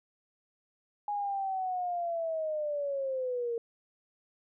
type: linear sweep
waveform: sine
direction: down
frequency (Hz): 830.6 to 460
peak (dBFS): -30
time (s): 1.08-3.58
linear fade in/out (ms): 2
effects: none